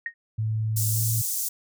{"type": "tone with exponential decay", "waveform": "sine", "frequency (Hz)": 1861, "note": "A#6", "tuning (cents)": -3, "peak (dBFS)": -23, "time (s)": [0.06, 0.14], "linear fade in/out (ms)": 2, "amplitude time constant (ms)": 17}
{"type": "tone with pitch glide", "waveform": "sine", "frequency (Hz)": [109.6, 113.07], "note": ["A2", "A2"], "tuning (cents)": [-6, 48], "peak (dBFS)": -23, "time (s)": [0.38, 1.22], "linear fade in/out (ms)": 10, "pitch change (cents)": 54, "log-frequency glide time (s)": [0.94, 1.03]}
{"type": "high-pass noise", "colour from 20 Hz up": "pink", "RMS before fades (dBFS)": -28, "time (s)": [0.76, 1.49], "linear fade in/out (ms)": 10, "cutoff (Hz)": 6600, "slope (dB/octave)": 24}
{"effects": []}